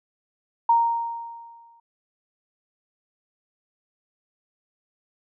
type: tone with exponential decay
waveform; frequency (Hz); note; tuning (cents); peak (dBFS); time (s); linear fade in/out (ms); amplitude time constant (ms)
sine; 930; A#5; -4; -13; 0.69-1.8; 5; 240
effects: none